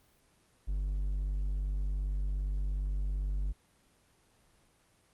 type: tone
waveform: triangle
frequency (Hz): 48.72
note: G1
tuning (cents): -10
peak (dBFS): -28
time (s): 0.67-3.53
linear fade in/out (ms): 20
effects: pink hiss -67 dBFS RMS until 5.13 s + Opus 24 kbps